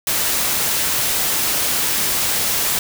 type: noise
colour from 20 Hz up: white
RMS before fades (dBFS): -19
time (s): 0.07-2.79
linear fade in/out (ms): 2
effects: none